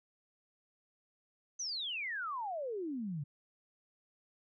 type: exponential sweep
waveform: sine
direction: down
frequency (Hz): 6272 to 135.5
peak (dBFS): -36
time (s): 1.59-3.24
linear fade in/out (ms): 10
effects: none